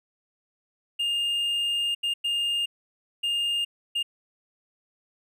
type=tone bursts at uneven times; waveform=triangle; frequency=2821 Hz; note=F7; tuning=17 cents sharp; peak=-22 dBFS; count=5; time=0.99-1.95 / 2.03-2.14 / 2.24-2.66 / 3.23-3.65 / 3.95-4.03 s; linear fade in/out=10 ms; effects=none